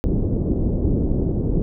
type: low-pass noise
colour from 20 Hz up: pink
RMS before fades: -20 dBFS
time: 0.04-1.62 s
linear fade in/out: 0 ms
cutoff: 420 Hz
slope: 24 dB/octave
effects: none